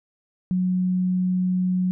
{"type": "tone", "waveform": "sine", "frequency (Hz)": 183.1, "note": "F#3", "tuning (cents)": -18, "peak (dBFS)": -19, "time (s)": [0.51, 1.91], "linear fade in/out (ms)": 0, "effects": []}